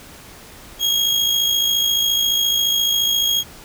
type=tone with amplitude modulation; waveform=35% pulse; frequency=3279 Hz; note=G#7; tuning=23 cents flat; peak=-12 dBFS; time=0.79-3.44 s; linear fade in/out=50 ms; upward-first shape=sine; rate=54.4 Hz; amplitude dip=45%; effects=pink hiss -41 dBFS RMS until 3.64 s